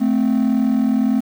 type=tone pair together; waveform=triangle; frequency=219.1 / 260.1 Hz; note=A3 / C4; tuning=-7 / -10 cents; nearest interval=minor third; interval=297 cents; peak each=-14 dBFS; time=0-1.21 s; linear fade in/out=20 ms; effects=tanh soft clip ceiling -8 dBFS + 7-bit